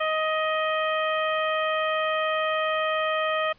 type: harmonic tone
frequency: 627 Hz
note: D#5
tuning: 13 cents sharp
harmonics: 1 / 2 / 3 / 4 / 5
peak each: -26 / -27 / -31 / -34 / -35 dBFS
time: 0-3.53 s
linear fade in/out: 10 ms
effects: pink hiss -58 dBFS RMS until 3.58 s + resampled to 11025 Hz